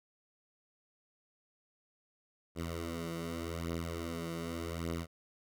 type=beating tone pair; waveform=10% pulse; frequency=83 / 83.85 Hz; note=E2 / E2; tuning=+12 / +30 cents; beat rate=0.85 Hz; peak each=-34 / -30 dBFS; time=2.55-5.07 s; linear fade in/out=50 ms; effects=none